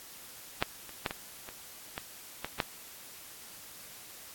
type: clicks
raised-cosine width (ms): 0.3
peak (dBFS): -10 / -29 / -14 / -20 / -26 / -20 / -18 / -11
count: 8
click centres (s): 0.625 / 0.893 / 1.062 / 1.109 / 1.489 / 1.979 / 2.446 / 2.602
effects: white hiss -49 dBFS RMS until 4.34 s + AAC 64 kbps